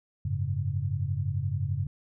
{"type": "chord", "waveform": "sine", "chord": "F# suspended second", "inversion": "none", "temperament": "just", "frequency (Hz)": [92.5, 104.06, 138.75], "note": ["F#2", "G#2", "C#3"], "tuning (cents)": [0, 4, 2], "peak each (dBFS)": -31, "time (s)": [0.25, 1.87], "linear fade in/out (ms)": 5, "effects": []}